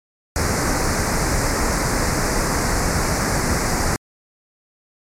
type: band-stop noise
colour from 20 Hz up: pink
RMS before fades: -19 dBFS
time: 0.36-3.96 s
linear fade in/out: 0 ms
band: 2200 to 4700 Hz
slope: 48 dB/octave
effects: low-pass 9000 Hz 12 dB/octave + MP3 96 kbps